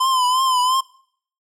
square tone with vibrato, 1024 Hz, C6, 38 cents flat, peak -16 dBFS, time 0-0.81 s, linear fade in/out 10 ms, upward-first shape triangle, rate 2.9 Hz, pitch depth 73 cents each way, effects noise-tail reverb RT60 0.6 s tail -23 dB re dry + low-pass 11000 Hz 12 dB/octave

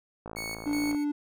click train, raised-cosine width 1 ms, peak -25 dBFS, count 39, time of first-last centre 0.26-0.947 s, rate 55.3 Hz
sawtooth tone with tremolo, 2217 Hz, C#7, in tune, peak -31 dBFS, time 0.36-1.05 s, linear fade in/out 20 ms, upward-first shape square, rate 2.7 Hz, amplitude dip 70%
triangle tone, 292.9 Hz, D4, 5 cents flat, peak -24 dBFS, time 0.66-1.12 s, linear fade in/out 10 ms
effects none

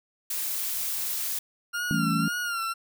blue noise, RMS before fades -30 dBFS, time 0.3-1.39 s, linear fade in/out 5 ms
40% pulse tone with vibrato, 1396.9 Hz, F6, in tune, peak -27 dBFS, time 1.73-2.74 s, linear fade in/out 20 ms, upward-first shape sine, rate 1.9 Hz, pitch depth 68 cents each way
sine chord, A dominant seventh, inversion second, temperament equal, 164.81 / 196 / 220 / 277.2 Hz, E3 / G3 / A3 / C#4, 0 / 0 / 0 / 0 cents, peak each -27 / -32 / -28 / -30 dBFS, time 1.91-2.28 s, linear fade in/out 0 ms
effects none

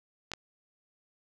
clicks, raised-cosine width 0.2 ms, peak -19 dBFS, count 2, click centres 0.317 / 0.336 s, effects none

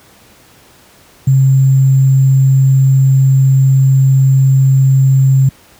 sine tone with sample-and-hold, 134.3 Hz, C3, 46 cents sharp, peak -5 dBFS, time 1.27-5.49 s, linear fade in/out 5 ms, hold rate 7350 Hz, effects pink hiss -44 dBFS RMS until 5.79 s + high-pass 60 Hz 12 dB/octave

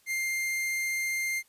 45% pulse tone, 2105 Hz, C7, 10 cents sharp, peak -28 dBFS, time 0.06-1.43 s, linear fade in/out 50 ms, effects white hiss -65 dBFS RMS until 1.48 s + resampled to 32000 Hz

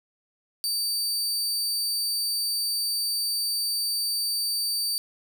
sawtooth tone, 4620 Hz, D8, 29 cents flat, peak -22 dBFS, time 0.64-4.98 s, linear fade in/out 0 ms, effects none

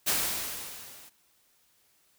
white noise with level ramp, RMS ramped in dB -25 to -52 dBFS, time 0.06-1.1 s, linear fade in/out 20 ms, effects white hiss -67 dBFS RMS until 2.18 s

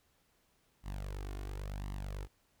sawtooth tone with flanger, 49 Hz, G1, in tune, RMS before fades -41 dBFS, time 0.83-2.28 s, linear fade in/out 50 ms, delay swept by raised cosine 1 to 2.8 ms, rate 0.94 Hz, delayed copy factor +0.7, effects pink hiss -73 dBFS RMS until 2.6 s

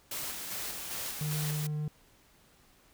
white noise with tremolo, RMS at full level -37 dBFS, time 0.11-1.67 s, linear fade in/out 5 ms, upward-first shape square, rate 2.5 Hz, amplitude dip 30%
triangle tone, 150.9 Hz, D3, 47 cents sharp, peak -29 dBFS, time 1.21-1.88 s, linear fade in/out 2 ms
effects pink hiss -63 dBFS RMS until 2.93 s

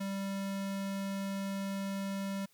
square tone, 196 Hz, G3, in tune, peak -35 dBFS, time 0-2.46 s, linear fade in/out 10 ms, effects white hiss -68 dBFS RMS until 2.53 s

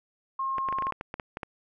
sine tone, 1071 Hz, C6, 40 cents sharp, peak -27 dBFS, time 0.39-0.91 s, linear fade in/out 5 ms
clicks, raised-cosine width 0.5 ms, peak -19 dBFS, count 12, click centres 0.583 / 0.687 / 0.726 / 0.786 / 0.823 / 0.869 / 0.923 / 1.011 / 1.141 / 1.198 / 1.371 / 1.432 s
effects none

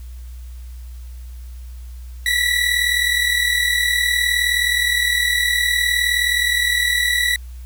30% pulse tone pair together, 1928.6 / 1968 Hz, B6 / B6, -42 / -7 cents, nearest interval unison, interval 35 cents, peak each -16 dBFS, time 2.26-7.36 s, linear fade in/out 2 ms, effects added 61 Hz sine -31 dBFS peak until 7.65 s + white hiss -52 dBFS RMS until 7.65 s

